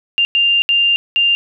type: tone bursts at uneven times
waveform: sine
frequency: 2794 Hz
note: F7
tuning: in tune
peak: -10 dBFS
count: 4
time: 0.18-0.25 / 0.35-0.62 / 0.69-0.96 / 1.16-1.35 s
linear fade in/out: 0 ms
effects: none